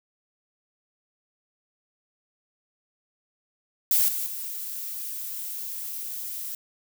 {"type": "noise with level steps", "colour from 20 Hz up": "violet", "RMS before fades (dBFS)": [-21, -29, -34], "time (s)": [3.91, 6.55], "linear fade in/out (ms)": 2, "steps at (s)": [4.08, 4.26], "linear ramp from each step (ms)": 5, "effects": []}